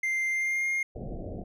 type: tone with pitch glide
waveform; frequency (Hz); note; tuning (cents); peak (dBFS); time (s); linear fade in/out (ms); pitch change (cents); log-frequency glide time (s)
triangle; 2093 to 2127; C7 to C7; 0 to +28; -24; 0.03-0.83; 5; +28; 0.3-0.68
type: low-pass noise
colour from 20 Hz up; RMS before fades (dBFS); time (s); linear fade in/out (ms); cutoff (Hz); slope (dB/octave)
pink; -37; 0.95-1.44; 10; 720; 96
effects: none